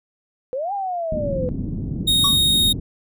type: exponential two-way sweep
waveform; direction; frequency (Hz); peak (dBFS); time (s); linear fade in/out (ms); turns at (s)
sine; up then down; 493.9 to 820 to 493.9; -22; 0.53-1.49; 0; 0.73
type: low-pass noise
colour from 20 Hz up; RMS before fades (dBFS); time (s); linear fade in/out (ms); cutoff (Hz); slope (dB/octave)
white; -26; 1.12-2.8; 5; 250; 24
type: tone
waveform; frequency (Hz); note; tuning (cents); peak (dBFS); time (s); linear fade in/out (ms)
45% pulse; 3729; A#7; 0; -15; 2.07-2.73; 10
type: tone with exponential decay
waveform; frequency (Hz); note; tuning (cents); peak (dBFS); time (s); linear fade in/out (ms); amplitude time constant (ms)
square; 1126; C#6; +27; -19; 2.24-2.4; 5; 33
effects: none